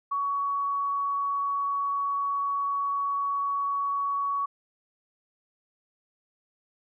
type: tone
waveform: sine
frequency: 1123 Hz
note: C#6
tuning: 22 cents sharp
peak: -25 dBFS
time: 0.11-4.46 s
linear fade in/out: 10 ms
effects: none